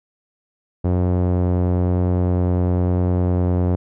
sawtooth tone with low-pass filter, 89.9 Hz, F#2, 49 cents flat, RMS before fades -18 dBFS, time 0.84-3.76 s, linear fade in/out 10 ms, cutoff 610 Hz, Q 0.88, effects none

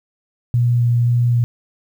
sine tone with vibrato, 120 Hz, B2, 49 cents flat, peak -12 dBFS, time 0.54-1.44 s, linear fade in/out 0 ms, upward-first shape square, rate 1.9 Hz, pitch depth 8 cents each way, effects 8-bit

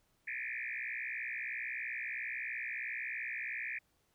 sine tone with frequency modulation, 2093 Hz, C7, in tune, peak -37 dBFS, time 0.27-3.79 s, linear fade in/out 10 ms, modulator 61.5 Hz, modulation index 5.8, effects pink hiss -75 dBFS RMS until 4.14 s

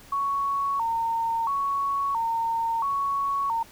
sine tone with vibrato, 1009 Hz, B5, 37 cents sharp, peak -23 dBFS, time 0.12-3.63 s, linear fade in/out 5 ms, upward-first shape square, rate 0.74 Hz, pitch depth 170 cents each way, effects pink hiss -50 dBFS RMS until 3.71 s

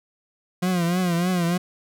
40% pulse tone with vibrato, 176.7 Hz, F3, 21 cents sharp, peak -19 dBFS, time 0.62-1.58 s, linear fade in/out 10 ms, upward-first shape triangle, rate 3.3 Hz, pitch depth 100 cents each way, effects none

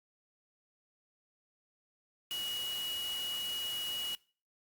sine tone in noise, 2908 Hz, F#7, 31 cents flat, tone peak -36 dBFS, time 2.31-4.15 s, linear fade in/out 0 ms, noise white, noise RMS -44 dBFS, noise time 2.31-4.15 s, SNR +5 dB, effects noise-tail reverb RT60 0.4 s tail -22 dB re dry + Opus 48 kbps

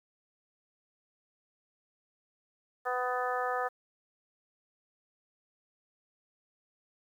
harmonic tone, 250 Hz, B3, 21 cents sharp, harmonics 2 / 3 / 4 / 5 / 6 / 7, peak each -35 / -34 / -40 / -35 / -42 / -39 dBFS, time 2.85-3.69 s, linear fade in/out 20 ms, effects 10-bit

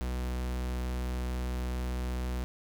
45% pulse tone, 62.2 Hz, B1, 13 cents sharp, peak -31 dBFS, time 0.01-2.44 s, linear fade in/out 0 ms, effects none

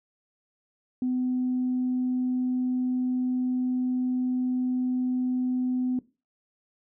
sine tone, 252.7 Hz, B3, 40 cents sharp, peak -23 dBFS, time 1.02-5.99 s, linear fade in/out 2 ms, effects noise-tail reverb RT60 0.3 s tail -19 dB re dry + tanh soft clip ceiling -19 dBFS

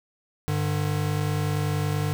square tone pair together, 99.54 / 150 Hz, G2 / D3, +27 / +37 cents, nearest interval perfect fifth, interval 710 cents, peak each -28 / -26 dBFS, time 0.48-2.13 s, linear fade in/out 0 ms, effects none

